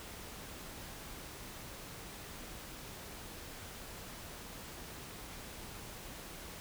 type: silence
effects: pink hiss -48 dBFS RMS until 6.6 s